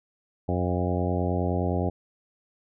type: harmonic tone with a mistuned harmonic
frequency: 89.6 Hz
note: F2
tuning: 45 cents sharp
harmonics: 1 / 2 / 3 / 4 / 5 / 6 / 7 / 8 / 9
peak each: -27 / -30 / -32 / -33 / -34 / -35 / -35 / -36 / -37 dBFS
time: 0.48-1.9 s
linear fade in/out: 10 ms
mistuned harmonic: 8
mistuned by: -24 cents
effects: none